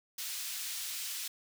pink high-pass noise, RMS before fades -39 dBFS, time 0.18-1.28 s, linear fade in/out 5 ms, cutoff 3300 Hz, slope 12 dB/octave, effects none

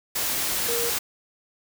sine tone in noise, 470 Hz, A#4, 14 cents sharp, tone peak -27 dBFS, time 0.68-0.9 s, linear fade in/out 10 ms, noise white, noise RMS -26 dBFS, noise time 0.15-0.99 s, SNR -4 dB, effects none

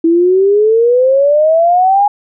sine exponential sweep, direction up, 325.2 to 830.6 Hz, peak -6 dBFS, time 0.04-2.08 s, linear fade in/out 5 ms, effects none

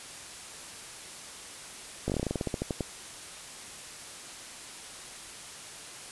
slowing click train, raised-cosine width 2 ms, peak -16 dBFS, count 16, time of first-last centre 2.08-2.808 s, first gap 18 ms, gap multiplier 1.13, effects white hiss -44 dBFS RMS until 6.11 s + resampled to 24000 Hz

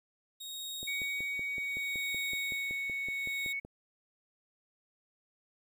sawtooth tone with tremolo, 3756 Hz, A#7, 12 cents sharp, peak -35 dBFS, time 0.4-3.53 s, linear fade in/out 10 ms, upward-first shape sine, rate 0.68 Hz, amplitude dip 80%
click train, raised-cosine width 2 ms, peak -33 dBFS, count 16, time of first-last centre 0.83-3.65 s, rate 5.32 Hz
sine tone with pitch glide, 2247 to 2217 Hz, C#7 to C#7, +23 to 0 cents, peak -33 dBFS, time 0.87-3.6 s, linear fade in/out 10 ms, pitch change -23 cents, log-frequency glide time 1.53-2.77 s
effects 11-bit

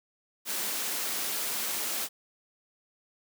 white high-pass noise, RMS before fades -32 dBFS, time 0.45-2.09 s, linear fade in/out 50 ms, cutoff 190 Hz, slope 24 dB/octave, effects none

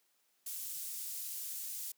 pink high-pass noise, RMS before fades -42 dBFS, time 0.46-1.92 s, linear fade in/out 5 ms, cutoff 8700 Hz, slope 12 dB/octave, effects white hiss -75 dBFS RMS until 1.97 s + high-pass 200 Hz 12 dB/octave

